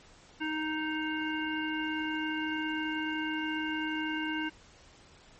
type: harmonic tone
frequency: 311.1 Hz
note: D#4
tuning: in tune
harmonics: 1 / 3 / 5 / 7 / 9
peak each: -33 / -40 / -36 / -42 / -40 dBFS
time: 0.4-4.5 s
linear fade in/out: 20 ms
effects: pink hiss -57 dBFS RMS until 5.39 s + MP3 32 kbps